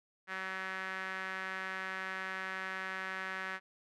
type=tone with band-pass filter; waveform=sawtooth; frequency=189.1 Hz; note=F#3; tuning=38 cents sharp; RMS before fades=-40 dBFS; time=0.27-3.6 s; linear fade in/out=50 ms; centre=1700 Hz; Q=3.2; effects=none